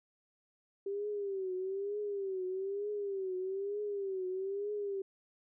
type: tone with vibrato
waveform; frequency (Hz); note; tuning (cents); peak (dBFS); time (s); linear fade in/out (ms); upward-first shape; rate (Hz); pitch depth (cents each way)
sine; 392; G4; 0; -34; 0.86-5.02; 5; triangle; 1.1; 120
effects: none